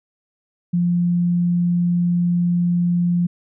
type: tone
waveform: sine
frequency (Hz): 174.61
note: F3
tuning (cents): 0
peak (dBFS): -15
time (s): 0.73-3.27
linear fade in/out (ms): 10
effects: none